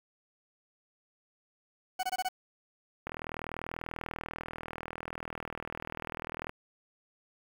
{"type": "tone bursts", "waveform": "40% pulse", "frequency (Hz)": 745, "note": "F#5", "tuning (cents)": 12, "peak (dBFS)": -29, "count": 5, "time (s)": [1.99, 2.289], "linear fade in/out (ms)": 10, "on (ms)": 43, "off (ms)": 21}
{"type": "click train", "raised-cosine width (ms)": 0.5, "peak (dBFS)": -22, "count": 139, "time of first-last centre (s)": [3.07, 6.494], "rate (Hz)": 40.3}
{"effects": ["8-bit"]}